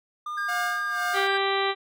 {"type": "tone with vibrato", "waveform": "triangle", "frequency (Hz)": 1205, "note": "D6", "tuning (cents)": 44, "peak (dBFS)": -28, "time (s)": [0.26, 1.18], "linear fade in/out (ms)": 5, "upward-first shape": "triangle", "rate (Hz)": 2.4, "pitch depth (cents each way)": 12}
{"type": "tone with pitch glide", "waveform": "triangle", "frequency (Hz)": [1614, 1586.3], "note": ["G#6", "G6"], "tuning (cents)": [-50, 20], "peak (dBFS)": -26, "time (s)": [0.37, 1.38], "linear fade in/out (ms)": 10, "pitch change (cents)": -30, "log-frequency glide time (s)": [0.93, 0.99]}
{"type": "tone with tremolo", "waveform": "sawtooth", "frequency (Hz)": 714, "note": "F5", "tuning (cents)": 38, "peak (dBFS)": -24, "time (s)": [0.48, 1.28], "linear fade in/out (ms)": 10, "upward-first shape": "sine", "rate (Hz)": 2, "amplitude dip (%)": 90}
{"type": "harmonic tone", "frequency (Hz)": 392, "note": "G4", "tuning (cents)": 0, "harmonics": [1, 2, 3, 4, 5, 6, 7, 8, 9, 10], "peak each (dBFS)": [-27, -29, -29, -36, -31, -35, -41, -35, -39, -33], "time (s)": [1.13, 1.75], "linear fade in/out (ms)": 50}
{"effects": []}